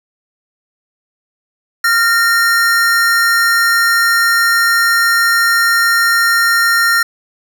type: tone pair together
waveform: square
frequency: 1390 / 1836.2 Hz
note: F6 / A#6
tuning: -9 / -27 cents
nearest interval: perfect fourth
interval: 482 cents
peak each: -13 dBFS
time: 1.84-7.03 s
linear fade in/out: 5 ms
effects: none